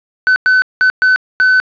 triangle tone bursts at uneven times, 1512 Hz, F#6, 37 cents sharp, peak -5 dBFS, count 5, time 0.27-0.36 / 0.46-0.62 / 0.81-0.9 / 1.02-1.16 / 1.4-1.6 s, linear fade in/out 0 ms, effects resampled to 11025 Hz + 7-bit

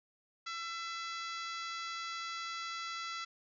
harmonic tone with a mistuned harmonic, 672 Hz, E5, 33 cents sharp, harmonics 2 / 3 / 4 / 5 / 6 / 7 / 8 / 9 / 10, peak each -41 / -46 / -50 / -49 / -49 / -50 / -55 / -57 / -58 dBFS, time 0.46-3.25 s, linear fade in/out 10 ms, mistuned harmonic 4, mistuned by -38 cents, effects none

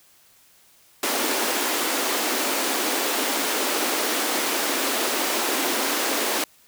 pink high-pass noise, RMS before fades -24 dBFS, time 1.03-6.44 s, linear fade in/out 2 ms, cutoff 250 Hz, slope 48 dB/octave, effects white hiss -56 dBFS RMS until 6.67 s

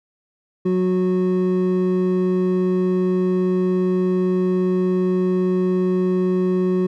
triangle tone pair together, 183.5 / 367 Hz, F#3 / F#4, -14 / -14 cents, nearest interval octave, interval 1200 cents, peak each -17 dBFS, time 0.65-6.87 s, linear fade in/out 10 ms, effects none

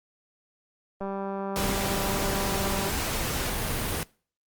click train, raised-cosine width 1 ms, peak -20 dBFS, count 369, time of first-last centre 1.01-2.888 s, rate 196 Hz
pink noise, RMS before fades -29 dBFS, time 1.56-4.03 s, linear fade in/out 0 ms
effects noise-tail reverb RT60 0.4 s tail -23 dB re dry + Opus 32 kbps

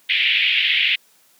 pink band-pass noise, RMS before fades -18 dBFS, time 0.09-0.96 s, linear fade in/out 10 ms, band 2100 to 3400 Hz, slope 48 dB/octave, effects white hiss -56 dBFS RMS until 1.39 s + high-pass 150 Hz 12 dB/octave

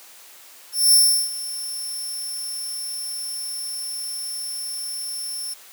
5% pulse tone with ADSR envelope, 5380 Hz, E8, 34 cents sharp, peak -5 dBFS, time 0.72-5.54 s, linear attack 210 ms, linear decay 360 ms, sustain -17 dB, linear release 8 ms, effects white hiss -46 dBFS RMS until 5.72 s + high-pass 400 Hz 12 dB/octave

